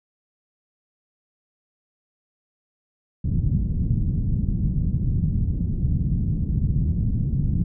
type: low-pass noise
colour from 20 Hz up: white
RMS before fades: -22 dBFS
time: 3.24-7.64 s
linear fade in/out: 10 ms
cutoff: 170 Hz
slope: 24 dB/octave
effects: none